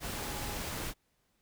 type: tone in noise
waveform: sine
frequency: 831 Hz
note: G#5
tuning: 1 cent sharp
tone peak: -47 dBFS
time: 0.13-0.59 s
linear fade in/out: 50 ms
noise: pink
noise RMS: -38 dBFS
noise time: 0-0.94 s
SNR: -12 dB
effects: pink hiss -75 dBFS RMS until 1.41 s